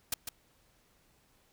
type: noise with echo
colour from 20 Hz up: white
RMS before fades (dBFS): -31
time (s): 0.12-0.14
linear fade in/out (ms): 5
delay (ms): 150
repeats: 1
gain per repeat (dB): -7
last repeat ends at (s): 0.29
effects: pink hiss -68 dBFS RMS until 1.52 s